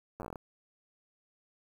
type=slowing click train; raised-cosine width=1 ms; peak=-27 dBFS; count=10; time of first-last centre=0.2-0.358 s; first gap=9 ms; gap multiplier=1.16; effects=9-bit